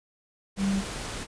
sine tone in noise, 196 Hz, G3, in tune, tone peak -23 dBFS, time 0.57-0.83 s, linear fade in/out 50 ms, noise pink, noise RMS -35 dBFS, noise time 0.56-1.27 s, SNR +9 dB, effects resampled to 22050 Hz

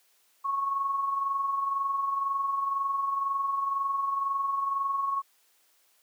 sine tone with amplitude modulation, 1102 Hz, C#6, 11 cents flat, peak -24 dBFS, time 0.44-5.22 s, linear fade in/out 20 ms, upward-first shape sine, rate 22 Hz, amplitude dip 45%, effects white hiss -66 dBFS RMS until 6.02 s + high-pass 400 Hz 12 dB/octave

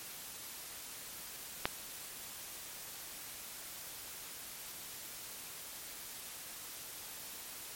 click, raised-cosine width 0.3 ms, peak -13 dBFS, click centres 1.655 s, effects white hiss -47 dBFS RMS until 7.75 s + MP3 64 kbps

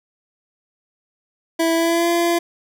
25% pulse tone with pitch glide, 329.6 to 341.6 Hz, E4 to F4, 0 to -38 cents, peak -12 dBFS, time 1.59-2.39 s, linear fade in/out 10 ms, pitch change +62 cents, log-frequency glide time 1.74-2.08 s, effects none

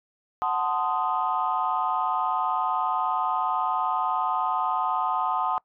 sine chord, F# diminished seventh, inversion none, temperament equal with one note detuned, 740 / 880 / 1036.3 / 1244.5 Hz, F#5 / A5 / C6 / Eb6, 0 / 0 / -17 / 0 cents, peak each -28 dBFS, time 0.42-5.58 s, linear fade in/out 0 ms, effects noise-tail reverb RT60 0.1 s tail -23 dB re dry + tanh soft clip ceiling -14 dBFS

